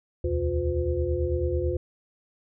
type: tone cluster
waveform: sine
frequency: 72.4 / 81.5 / 125 / 355.7 / 509 Hz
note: D2 / E2 / B2 / F4 / C5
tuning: -24 / -19 / +21 / +32 / -48 cents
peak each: -30 / -28 / -37 / -28 / -31 dBFS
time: 0.24-1.77 s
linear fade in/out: 5 ms
effects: none